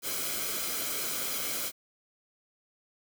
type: noise with comb filter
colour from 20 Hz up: white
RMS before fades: -33 dBFS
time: 0.02-1.72 s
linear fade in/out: 50 ms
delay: 1.1 ms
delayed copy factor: -0.6
effects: none